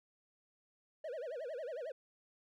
triangle tone with vibrato, 554.4 Hz, C#5, in tune, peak -38 dBFS, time 1.04-1.92 s, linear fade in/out 5 ms, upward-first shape sine, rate 11 Hz, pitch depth 280 cents each way, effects none

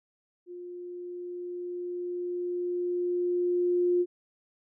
sine tone with level ramp, 354.4 Hz, F4, 25 cents sharp, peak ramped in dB -39 to -21 dBFS, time 0.46-4.06 s, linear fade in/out 50 ms, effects none

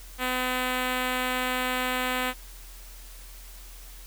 5% pulse tone with notch filter, 253.4 Hz, B3, 45 cents sharp, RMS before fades -28 dBFS, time 0.18-2.34 s, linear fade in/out 50 ms, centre 6300 Hz, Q 1.7, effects added 42 Hz sine -43 dBFS peak until 4.06 s + white hiss -49 dBFS RMS until 4.06 s

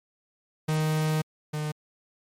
45% pulse tone pair in turn, 155.56 / 151.74 Hz, D#3 / D#3, 0 / -43 cents, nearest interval unison, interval 43 cents, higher first, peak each -23 / -28 dBFS, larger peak first, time 0.68-1.22 / 1.53-1.72 s, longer first, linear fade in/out 10 ms, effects MP3 64 kbps

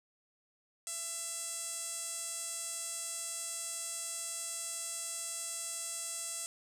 sawtooth tone with band-pass filter, 669 Hz, E5, 25 cents sharp, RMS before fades -40 dBFS, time 0.87-6.46 s, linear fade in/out 0 ms, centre 8200 Hz, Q 4, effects none

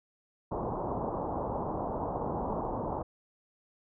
white low-pass noise, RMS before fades -34 dBFS, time 0.51-3.03 s, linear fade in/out 10 ms, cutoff 1000 Hz, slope 48 dB/octave, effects none

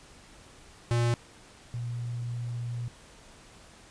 square / sine tone pair in turn, 118.7 / 119.73 Hz, A#2 / A#2, +32 / +47 cents, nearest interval unison, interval 15 cents, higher second, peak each -24 / -31 dBFS, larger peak first, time 0.91-1.14 / 1.74-2.88 s, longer second, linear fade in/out 0 ms, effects pink hiss -53 dBFS RMS until 3.9 s + resampled to 22050 Hz

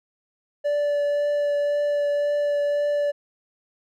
triangle tone with vibrato, 581 Hz, D5, 19 cents flat, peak -18 dBFS, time 0.64-3.12 s, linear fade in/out 20 ms, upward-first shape triangle, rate 1.9 Hz, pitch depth 11 cents each way, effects none

